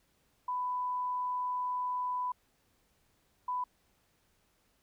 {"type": "tone bursts at uneven times", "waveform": "sine", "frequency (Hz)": 996, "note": "B5", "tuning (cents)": 14, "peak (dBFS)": -31, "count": 2, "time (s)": [[0.48, 2.32], [3.48, 3.64]], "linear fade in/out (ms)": 5, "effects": ["pink hiss -72 dBFS RMS until 4.82 s"]}